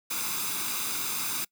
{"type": "noise with comb filter", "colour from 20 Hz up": "white", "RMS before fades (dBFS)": -31, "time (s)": [0.1, 1.45], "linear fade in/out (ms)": 10, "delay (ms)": 0.81, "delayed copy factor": 0.65, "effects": ["noise-tail reverb RT60 0.1 s tail -24 dB re dry", "high-pass 150 Hz 12 dB/octave"]}